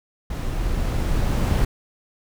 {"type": "noise with level ramp", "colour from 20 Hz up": "brown", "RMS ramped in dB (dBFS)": [-26, -18], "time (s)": [0.3, 1.65], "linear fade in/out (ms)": 5, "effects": []}